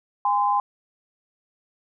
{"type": "tone pair together", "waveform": "sine", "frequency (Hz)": [816.7, 1029], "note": ["G#5", "C6"], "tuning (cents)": [-29, -29], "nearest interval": "major third", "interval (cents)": 400, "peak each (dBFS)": -21, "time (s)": [0.25, 0.6], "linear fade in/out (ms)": 2, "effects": []}